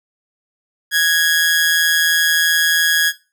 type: tone with amplitude modulation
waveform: sawtooth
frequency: 1661.2 Hz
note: G#6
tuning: in tune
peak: -6 dBFS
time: 0.91-3.13 s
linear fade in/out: 50 ms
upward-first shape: sine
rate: 163 Hz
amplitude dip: 55%
effects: noise-tail reverb RT60 0.3 s tail -17 dB re dry